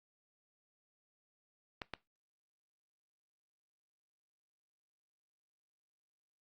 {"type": "clicks", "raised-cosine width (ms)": 0.3, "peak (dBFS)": -23, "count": 2, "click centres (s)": [1.818, 1.937], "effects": ["noise-tail reverb RT60 0.2 s tail -20 dB re dry", "Opus 48 kbps"]}